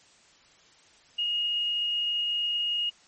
sine tone with frequency modulation, 2866 Hz, F7, 44 cents sharp, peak -25 dBFS, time 1.18-2.9 s, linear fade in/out 10 ms, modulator 43.3 Hz, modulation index 0.32, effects white hiss -58 dBFS RMS until 3.07 s + MP3 32 kbps

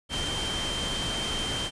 sine tone in noise, 3136 Hz, G7, in tune, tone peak -31 dBFS, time 0.09-1.71 s, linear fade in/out 50 ms, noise pink, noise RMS -32 dBFS, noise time 0.09-1.71 s, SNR -2 dB, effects resampled to 22050 Hz

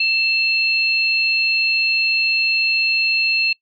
sine tone pair together, 2666 / 4232 Hz, E7 / C8, +19 / +19 cents, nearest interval minor sixth, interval 800 cents, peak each -16 / -20 dBFS, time 0-3.53 s, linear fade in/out 5 ms, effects noise-tail reverb RT60 0.1 s tail -25 dB re dry + Opus 48 kbps

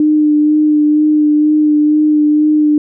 sine tone with vibrato, 301.8 Hz, D4, 47 cents sharp, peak -7 dBFS, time 0-2.78 s, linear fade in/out 2 ms, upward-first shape sine, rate 2.1 Hz, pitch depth 17 cents each way, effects none

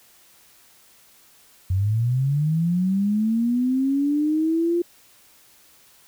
sine linear sweep, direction up, 89.9 to 349.2 Hz, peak -18 dBFS, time 1.7-4.82 s, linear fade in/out 5 ms, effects white hiss -54 dBFS RMS until 6.07 s

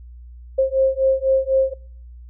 sine beating tone pair, 530 / 534 Hz, C5 / C5, +22 / +35 cents, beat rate 4 Hz, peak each -18 dBFS, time 0.58-1.74 s, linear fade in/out 10 ms, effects noise-tail reverb RT60 0.6 s tail -26 dB re dry + added 60 Hz sine -37 dBFS peak until 2.29 s

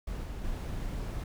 brown noise with level steps, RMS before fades -36 / -38 / -35 dBFS, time 0.07-1.24 s, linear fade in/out 5 ms, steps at 0.23 / 0.44 s, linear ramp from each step 5 ms, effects none

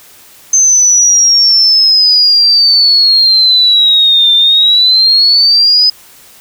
sine exponential two-way sweep, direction down then up, 6270 to 3572 to 5040 Hz, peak -4 dBFS, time 0.53-5.9 s, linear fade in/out 5 ms, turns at 4.34 s, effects white hiss -39 dBFS RMS until 6.4 s

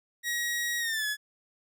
sawtooth tone with pitch glide, 1900 to 1702.5 Hz, A#6 to G#6, +33 to +42 cents, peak -25 dBFS, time 0.23-1.17 s, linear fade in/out 50 ms, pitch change -191 cents, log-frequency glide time 0.79-1.06 s, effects none

